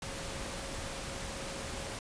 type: tone in noise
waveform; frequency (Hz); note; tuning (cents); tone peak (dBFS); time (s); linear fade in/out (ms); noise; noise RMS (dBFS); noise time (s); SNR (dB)
sine; 546; C#5; -26; -48; 0.03-1.94; 2; pink; -40; 0.02-1.99; -11
effects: resampled to 22050 Hz